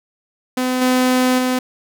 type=tone with level steps; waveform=sawtooth; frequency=254.1 Hz; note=B3; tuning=49 cents sharp; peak=-13 / -9 / -12 dBFS; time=0.57-1.59 s; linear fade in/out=5 ms; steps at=0.81 / 1.38 s; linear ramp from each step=10 ms; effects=none